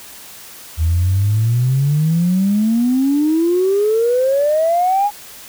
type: exponential sweep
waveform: sine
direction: up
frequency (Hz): 78 to 838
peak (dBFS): -11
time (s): 0.77-5.11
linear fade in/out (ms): 50
effects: tanh soft clip ceiling -7 dBFS + white hiss -37 dBFS RMS until 5.48 s